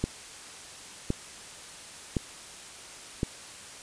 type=click train; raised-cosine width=3 ms; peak=-13 dBFS; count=4; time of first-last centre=0.04-3.231 s; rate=0.94 Hz; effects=white hiss -45 dBFS RMS until 3.82 s + resampled to 22050 Hz